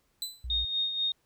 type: tone with exponential decay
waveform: sawtooth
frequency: 4005 Hz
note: B7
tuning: 23 cents sharp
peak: -27 dBFS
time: 0.22-0.47 s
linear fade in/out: 1 ms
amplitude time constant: 53 ms
type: tone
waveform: sine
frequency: 61.3 Hz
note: B1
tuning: 12 cents flat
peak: -34 dBFS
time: 0.44-0.65 s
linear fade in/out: 5 ms
type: tone with tremolo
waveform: sine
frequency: 3700 Hz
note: A#7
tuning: 14 cents flat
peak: -25 dBFS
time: 0.5-1.12 s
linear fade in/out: 2 ms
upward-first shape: sine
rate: 4.1 Hz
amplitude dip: 55%
effects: pink hiss -72 dBFS RMS until 1.25 s